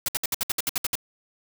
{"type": "noise bursts", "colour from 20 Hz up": "white", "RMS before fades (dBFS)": -25, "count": 11, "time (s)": [0.06, 0.954], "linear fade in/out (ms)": 2, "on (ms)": 24, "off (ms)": 63, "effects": []}